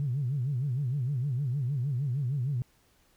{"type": "tone with vibrato", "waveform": "sine", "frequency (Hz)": 132.8, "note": "C3", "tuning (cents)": 26, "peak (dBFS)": -26, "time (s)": [0, 2.62], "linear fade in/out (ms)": 0, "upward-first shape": "sine", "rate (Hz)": 6.5, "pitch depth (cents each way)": 190, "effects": ["tanh soft clip ceiling -22 dBFS", "pink hiss -66 dBFS RMS until 3.16 s"]}